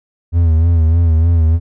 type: tone with vibrato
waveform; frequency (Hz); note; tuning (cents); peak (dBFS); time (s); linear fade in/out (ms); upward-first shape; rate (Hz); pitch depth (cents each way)
triangle; 82.41; E2; 0; -6; 0.32-1.6; 50; sine; 3.3; 65
effects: none